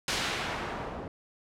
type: noise with low-pass filter sweep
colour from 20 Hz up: white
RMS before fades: -34 dBFS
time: 0.08-1.08 s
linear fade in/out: 2 ms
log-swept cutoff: 5400 to 560 Hz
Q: 0.73
effects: none